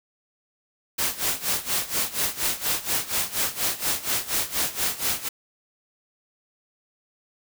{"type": "noise with tremolo", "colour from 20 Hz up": "white", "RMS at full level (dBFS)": -23, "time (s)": [0.98, 5.29], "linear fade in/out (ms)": 10, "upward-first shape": "sine", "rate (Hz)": 4.2, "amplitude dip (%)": 85, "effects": []}